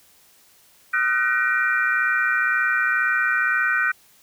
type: tone cluster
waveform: sine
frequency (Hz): 1253 / 1388 / 1510 / 1888 / 2379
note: D#6 / F6 / F#6 / A#6 / D7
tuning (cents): +12 / -11 / +35 / +22 / +22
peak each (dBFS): -29 / -27 / -20 / -25 / -29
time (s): 0.93-3.92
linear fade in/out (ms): 10
effects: white hiss -55 dBFS RMS until 4.22 s